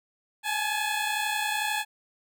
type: tone pair together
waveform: 15% pulse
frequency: 832 / 863.1 Hz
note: G#5 / A5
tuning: +3 / -34 cents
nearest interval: minor second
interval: 63 cents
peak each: -23 / -23 dBFS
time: 0.43-1.85 s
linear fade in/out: 50 ms
effects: none